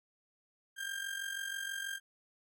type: tone with amplitude modulation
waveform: 35% pulse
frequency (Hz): 1595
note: G6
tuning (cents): +30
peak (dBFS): -33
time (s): 0.76-2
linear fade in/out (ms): 50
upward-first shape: sine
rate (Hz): 46.2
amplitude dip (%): 65
effects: none